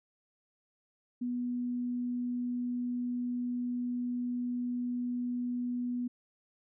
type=tone; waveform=sine; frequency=245 Hz; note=B3; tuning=14 cents flat; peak=-31 dBFS; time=1.21-6.08 s; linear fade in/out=10 ms; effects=none